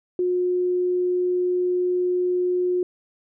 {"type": "tone", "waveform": "sine", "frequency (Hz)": 360.3, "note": "F#4", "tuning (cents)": -46, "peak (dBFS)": -19, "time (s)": [0.19, 2.83], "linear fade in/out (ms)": 2, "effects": []}